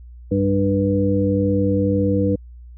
harmonic tone with a mistuned harmonic, 98 Hz, G2, in tune, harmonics 1 / 2 / 3 / 5, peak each -21 / -21 / -21 / -21 dBFS, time 0.31-2.36 s, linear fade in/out 10 ms, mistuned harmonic 3, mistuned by +22 cents, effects added 60 Hz sine -37 dBFS peak until 2.77 s

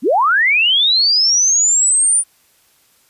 sine linear sweep, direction up, 192.9 to 9430 Hz, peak -10 dBFS, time 0.02-2.24 s, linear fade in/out 50 ms, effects white hiss -55 dBFS RMS until 3.09 s + resampled to 32000 Hz

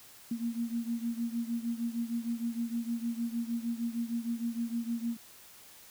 sine beating tone pair, 231.3 / 237.8 Hz, A#3 / A#3, -13 / +35 cents, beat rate 6.5 Hz, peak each -33 / -36 dBFS, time 0.31-5.17 s, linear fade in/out 5 ms, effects white hiss -54 dBFS RMS until 5.9 s

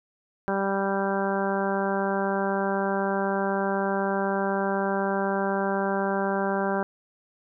harmonic tone, 196 Hz, G3, in tune, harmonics 1 / 2 / 3 / 4 / 5 / 6 / 7 / 8, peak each -29 / -29 / -30 / -31 / -33 / -39 / -36 / -34 dBFS, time 0.48-6.83 s, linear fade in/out 0 ms, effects none

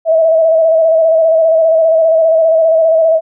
sine tone with vibrato, 647 Hz, E5, 32 cents flat, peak -6 dBFS, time 0.05-3.21 s, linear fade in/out 50 ms, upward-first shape square, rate 15 Hz, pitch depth 31 cents each way, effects none

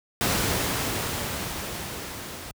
pink noise with level ramp, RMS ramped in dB -23 to -38 dBFS, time 0.21-2.51 s, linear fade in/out 0 ms, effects high-pass 60 Hz 12 dB/octave

